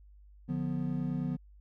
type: chord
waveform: triangle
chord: B diminished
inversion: first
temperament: just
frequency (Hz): 148.16 / 177.8 / 246.9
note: D3 / F3 / B3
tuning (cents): +16 / +31 / 0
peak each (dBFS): -33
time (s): 0.48-1.37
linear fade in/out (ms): 20
effects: added 50 Hz sine -53 dBFS peak until 1.6 s